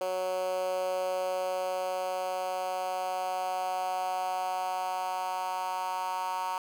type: tone with high-pass filter sweep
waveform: 10% pulse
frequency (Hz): 185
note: F#3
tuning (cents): 0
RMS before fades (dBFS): -32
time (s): 0.01-6.58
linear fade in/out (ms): 2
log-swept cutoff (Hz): 510 to 920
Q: 4.5
effects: none